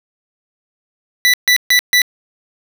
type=tone bursts; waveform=25% pulse; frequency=1975 Hz; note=B6; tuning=in tune; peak=-5 dBFS; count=4; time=1.25-2.018 s; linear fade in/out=0 ms; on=87 ms; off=140 ms; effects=none